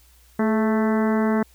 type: harmonic tone with a mistuned harmonic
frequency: 220 Hz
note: A3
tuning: in tune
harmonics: 1 / 2 / 3 / 4 / 5 / 6 / 7 / 8 / 9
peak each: -19 / -25 / -29 / -31 / -33 / -35 / -36 / -37 / -38 dBFS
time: 0.39-1.43 s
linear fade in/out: 5 ms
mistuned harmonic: 2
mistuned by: -47 cents
effects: added 60 Hz sine -53 dBFS peak until 1.54 s + white hiss -57 dBFS RMS until 1.54 s